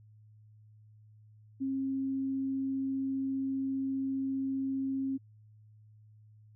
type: tone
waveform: sine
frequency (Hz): 268.5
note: C4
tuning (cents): +45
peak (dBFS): -30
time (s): 1.6-5.18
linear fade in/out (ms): 20
effects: added 107 Hz sine -55 dBFS peak until 6.55 s